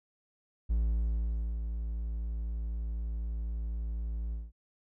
triangle tone with ADSR envelope, 56 Hz, A1, 31 cents sharp, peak -23 dBFS, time 0.69-4.52 s, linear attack 18 ms, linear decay 880 ms, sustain -7 dB, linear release 190 ms, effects none

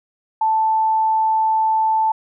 sine tone, 880 Hz, A5, in tune, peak -14 dBFS, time 0.41-2.12 s, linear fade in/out 5 ms, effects none

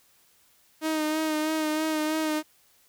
sawtooth tone with vibrato, 311.1 Hz, D#4, in tune, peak -21 dBFS, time 0.81-2.43 s, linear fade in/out 50 ms, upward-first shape sine, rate 3.1 Hz, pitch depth 29 cents each way, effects white hiss -62 dBFS RMS until 2.88 s

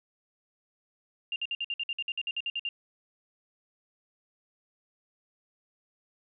sine tone bursts, 2794 Hz, F7, in tune, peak -29 dBFS, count 15, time 1.32-2.69 s, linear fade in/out 2 ms, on 40 ms, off 55 ms, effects none

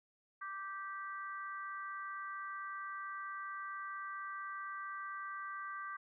harmonic tone, 390.8 Hz, G4, 5 cents flat, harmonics 3 / 4 / 5, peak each -43 / -46 / -52 dBFS, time 0.41-5.97 s, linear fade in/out 10 ms, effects none

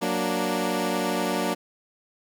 15% pulse chord, Gb augmented, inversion none, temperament equal, 185 / 233.1 / 293.7 Hz, Gb3 / Bb3 / D4, 0 / 0 / 0 cents, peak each -22 dBFS, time 0.01-1.55 s, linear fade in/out 20 ms, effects none

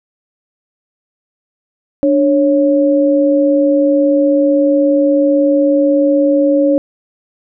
sine tone pair together, 293.7 / 552.2 Hz, D4 / C#5, 0 / -7 cents, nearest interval major seventh, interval 1093 cents, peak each -11 dBFS, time 2.03-6.78 s, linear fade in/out 0 ms, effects none

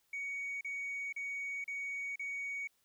sine tone bursts, 2241 Hz, C#7, 18 cents sharp, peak -35 dBFS, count 5, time 0.13-2.674 s, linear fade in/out 5 ms, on 480 ms, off 36 ms, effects tanh soft clip ceiling -35 dBFS + white hiss -75 dBFS RMS until 2.84 s

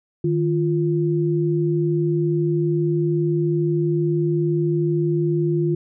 sine tone pair together, 153.72 / 347.1 Hz, D#3 / F4, -21 / -11 cents, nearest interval octave + major second, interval 1410 cents, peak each -20 dBFS, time 0.24-5.75 s, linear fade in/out 5 ms, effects none

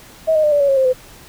sine tone with pitch steps, 640 / 619.6 / 599.9 / 580.8 / 562.3 / 544.4 / 527.1 / 510.3 Hz, D#5 / D#5 / D5 / D5 / C#5 / C#5 / C5 / C5, +49 / -7 / +37 / -19 / +25 / -31 / +13 / -43 cents, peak -11 dBFS, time 0.27-0.934 s, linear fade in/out 20 ms, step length 83 ms, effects pink hiss -42 dBFS RMS until 1.28 s

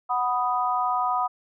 sine chord, B major, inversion second, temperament equal, 740 / 987.8 / 1244.5 Hz, F#5 / B5 / D#6, 0 / 0 / 0 cents, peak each -26 dBFS, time 0.09-1.28 s, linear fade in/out 20 ms, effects none

